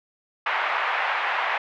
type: band-pass noise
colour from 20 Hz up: pink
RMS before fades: -25 dBFS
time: 0.46-1.58 s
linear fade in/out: 5 ms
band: 760 to 2500 Hz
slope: 24 dB/octave
effects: none